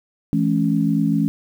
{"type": "chord", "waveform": "sine", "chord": "C# minor", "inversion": "first", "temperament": "equal with one note detuned", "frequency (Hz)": [164.81, 212.9, 277.2], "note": ["E3", "G#3", "C#4"], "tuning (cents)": [0, 43, 0], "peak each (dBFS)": -20, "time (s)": [0.33, 1.28], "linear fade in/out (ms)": 0, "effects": ["8-bit"]}